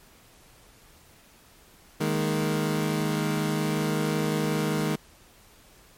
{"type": "chord", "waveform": "25% pulse", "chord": "D# suspended fourth", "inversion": "none", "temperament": "equal", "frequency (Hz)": [155.56, 207.7, 233.1], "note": ["D#3", "G#3", "A#3"], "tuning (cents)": [0, 0, 0], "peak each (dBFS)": [-23, -25, -29], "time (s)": [2, 4.96], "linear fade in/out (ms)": 10, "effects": ["pink hiss -55 dBFS RMS until 5.97 s", "MP3 64 kbps"]}